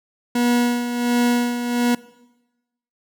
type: tone with tremolo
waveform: 40% pulse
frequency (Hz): 241.6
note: B3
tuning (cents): -38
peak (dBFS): -14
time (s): 0.35-1.95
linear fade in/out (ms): 5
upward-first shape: sine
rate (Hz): 1.4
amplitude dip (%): 60
effects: noise-tail reverb RT60 1.0 s tail -20 dB re dry